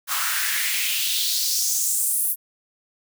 white noise with high-pass filter sweep, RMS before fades -23 dBFS, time 0.07-2.36 s, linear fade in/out 50 ms, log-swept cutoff 1100 to 12000 Hz, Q 3, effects none

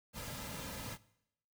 pink noise with comb filter, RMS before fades -44 dBFS, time 0.13-0.98 s, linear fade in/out 50 ms, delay 2.7 ms, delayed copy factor -0.6, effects noise-tail reverb RT60 0.8 s tail -20 dB re dry

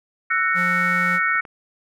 sine chord, F# dominant seventh, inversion third, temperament just, 1332 / 1480 / 1850 / 2220 Hz, E6 / F#6 / A#6 / C#7, +18 / 0 / -14 / +2 cents, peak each -23 dBFS, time 0.3-1.41 s, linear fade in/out 10 ms
square tone, 177.1 Hz, F3, 24 cents sharp, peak -27 dBFS, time 0.54-1.2 s, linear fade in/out 50 ms
clicks, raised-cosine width 0.5 ms, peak -26 dBFS, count 2, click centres 1.354 / 1.452 s
effects none

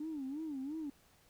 sine tone with vibrato, 290.4 Hz, D4, 19 cents flat, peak -37 dBFS, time 0-0.9 s, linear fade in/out 5 ms, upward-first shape sine, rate 2.9 Hz, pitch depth 180 cents each way, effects tanh soft clip ceiling -34 dBFS + pink hiss -67 dBFS RMS until 1.29 s

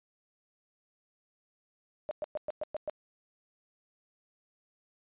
sine tone bursts, 607 Hz, D#5, 43 cents flat, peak -31 dBFS, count 7, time 2.09-2.897 s, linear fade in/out 0 ms, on 21 ms, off 110 ms, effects resampled to 8000 Hz

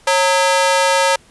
sawtooth ring-modulated tone, 731 Hz, F#5, 21 cents flat, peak -5 dBFS, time 0.07-1.16 s, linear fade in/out 5 ms, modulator 186 Hz, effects pink hiss -49 dBFS RMS until 1.3 s + resampled to 24000 Hz

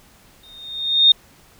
sine tone with exponential growth, 3677 Hz, A#7, 24 cents flat, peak -6 dBFS, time 0.43-1.12 s, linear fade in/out 5 ms, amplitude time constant 150 ms, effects pink hiss -51 dBFS RMS until 1.59 s

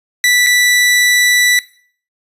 sawtooth tone with dropouts, 1969 Hz, B6, 6 cents flat, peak -5 dBFS, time 0.24-1.59 s, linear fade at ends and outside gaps 1 ms, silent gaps 0.464-0.468 s, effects noise-tail reverb RT60 0.5 s tail -19 dB re dry + resampled to 32000 Hz

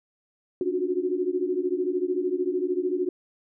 sine tone cluster, 282 / 298.1 / 359.2 / 372.5 Hz, C#4 / D4 / F4 / F#4, +30 / +26 / +49 / +12 cents, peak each -35 / -34 / -26 / -28 dBFS, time 0.61-3.09 s, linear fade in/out 2 ms, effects none

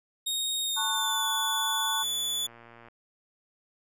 sawtooth tone with pitch glide, 3729 to 3459 Hz, A#7 to A7, 0 to -30 cents, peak -25 dBFS, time 0.26-2.47 s, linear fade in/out 10 ms, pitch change -130 cents, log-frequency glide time 0.63-1.27 s
sine chord, F# minor, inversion first, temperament just, 888 / 1110 / 1480 Hz, A5 / C#6 / F#6, +16 / +2 / 0 cents, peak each -32 / -34 / -35 dBFS, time 0.76-2.04 s, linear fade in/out 20 ms
click train, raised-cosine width 0.5 ms, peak -35 dBFS, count 101, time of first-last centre 2.03-2.885 s, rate 117 Hz
effects none

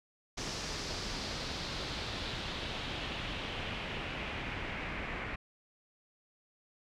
pink noise with low-pass filter sweep, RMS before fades -39 dBFS, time 0.37-5.36 s, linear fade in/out 10 ms, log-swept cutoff 5700 to 2100 Hz, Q 2.3, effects none

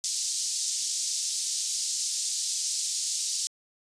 pink band-pass noise, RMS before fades -30 dBFS, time 0.04-3.47 s, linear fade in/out 0 ms, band 4900 to 8700 Hz, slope 24 dB/octave, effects resampled to 22050 Hz

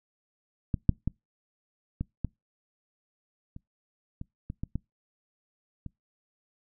clicks, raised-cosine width 5 ms, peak -14 / -6 / -15 / -18 / -16 / -30 / -25 / -23 / -20 / -18 / -26 dBFS, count 11, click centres 0.742 / 0.893 / 1.076 / 2.01 / 2.247 / 3.564 / 4.214 / 4.501 / 4.635 / 4.756 / 5.863 s, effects noise-tail reverb RT60 0.2 s tail -26 dB re dry

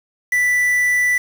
triangle tone with quantisation, 1976 Hz, B6, in tune, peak -12 dBFS, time 0.32-1.18 s, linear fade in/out 5 ms, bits 5, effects none

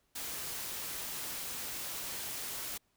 white noise, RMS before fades -40 dBFS, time 0.15-2.78 s, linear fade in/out 10 ms, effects pink hiss -75 dBFS RMS until 2.96 s

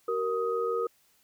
sine tone cluster, 379.8 / 466 / 1253 Hz, F#4 / A#4 / D#6, +45 / -1 / +12 cents, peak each -34 / -28 / -33 dBFS, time 0.08-0.87 s, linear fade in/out 5 ms, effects white hiss -66 dBFS RMS until 1.23 s

